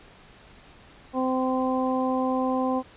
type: harmonic tone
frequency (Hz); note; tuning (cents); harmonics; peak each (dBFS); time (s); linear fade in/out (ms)
258.5; C4; -21; 1 / 2 / 3 / 4; -25 / -28 / -30 / -31; 1.13-2.83; 50
effects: pink hiss -51 dBFS RMS until 2.96 s + resampled to 8000 Hz